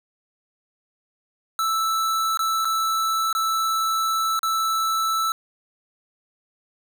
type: tone with dropouts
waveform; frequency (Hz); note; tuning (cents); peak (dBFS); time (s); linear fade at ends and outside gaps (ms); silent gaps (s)
square; 1318.5; E6; 0; -21; 1.59-5.32; 1; 2.373-2.392 / 2.647-2.653 / 3.328-3.35 / 4.392-4.431
effects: none